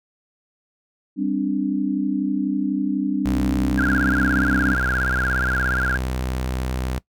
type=chord; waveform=sine; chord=G suspended fourth; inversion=none; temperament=equal with one note detuned; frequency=197.48 / 261.6 / 293.7 Hz; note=G3 / C4 / D4; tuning=+13 / 0 / 0 cents; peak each=-25 / -24 / -22 dBFS; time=1.16-4.77 s; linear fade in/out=50 ms
type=tone; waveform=sawtooth; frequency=63.7 Hz; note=C2; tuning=46 cents flat; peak=-19 dBFS; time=3.25-6.99 s; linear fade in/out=10 ms
type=tone with vibrato; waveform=sine; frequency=1500 Hz; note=F#6; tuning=23 cents sharp; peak=-20 dBFS; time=3.77-5.98 s; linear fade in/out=20 ms; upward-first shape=sine; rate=17 Hz; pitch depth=160 cents each way
effects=noise-tail reverb RT60 0.1 s tail -20 dB re dry